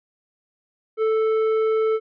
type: tone with tanh clipping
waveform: sine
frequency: 440 Hz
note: A4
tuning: in tune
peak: -19 dBFS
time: 0.97-2 s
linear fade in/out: 50 ms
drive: 9 dB
effects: none